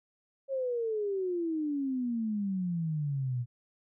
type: exponential sweep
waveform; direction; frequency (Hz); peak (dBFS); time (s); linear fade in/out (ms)
sine; down; 550 to 118.5; -29; 0.48-3.46; 50
effects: none